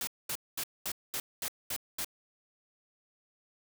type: noise bursts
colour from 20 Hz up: white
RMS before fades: -35 dBFS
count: 8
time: 0.01-2.046 s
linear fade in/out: 2 ms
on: 62 ms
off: 220 ms
effects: none